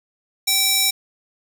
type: tone with high-pass filter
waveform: square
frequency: 774 Hz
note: G5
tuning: 22 cents flat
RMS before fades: -18 dBFS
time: 0.47-0.91 s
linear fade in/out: 10 ms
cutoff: 4100 Hz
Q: 0.82
effects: none